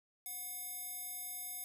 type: tone with band-pass filter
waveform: square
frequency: 725 Hz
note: F#5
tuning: 35 cents flat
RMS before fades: -44 dBFS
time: 0.26-1.64 s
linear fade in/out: 0 ms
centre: 12000 Hz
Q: 4.3
effects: none